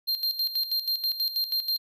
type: tone with tremolo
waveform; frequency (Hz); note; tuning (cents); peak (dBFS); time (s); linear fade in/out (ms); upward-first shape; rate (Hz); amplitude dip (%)
square; 4186; C8; 0; -24; 0.07-1.78; 20; square; 6.2; 70
effects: none